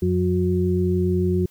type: harmonic tone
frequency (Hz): 90.7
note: F#2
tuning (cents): -34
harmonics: 1 / 2 / 4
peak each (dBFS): -22 / -22 / -22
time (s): 0.02-1.46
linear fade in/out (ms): 5
effects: white hiss -57 dBFS RMS until 1.5 s